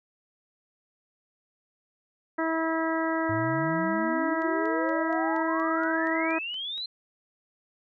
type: harmonic tone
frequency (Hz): 324.1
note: E4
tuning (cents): -29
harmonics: 1 / 2 / 3 / 4 / 5 / 6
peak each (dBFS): -28 / -31 / -33 / -34 / -35 / -36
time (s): 2.38-6.39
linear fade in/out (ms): 10
type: exponential sweep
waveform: sine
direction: up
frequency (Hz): 103.83 to 4159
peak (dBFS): -31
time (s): 3.29-6.86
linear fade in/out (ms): 5
type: click train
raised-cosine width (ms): 0.2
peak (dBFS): -33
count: 11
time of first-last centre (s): 4.42-6.778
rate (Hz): 4.24
effects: none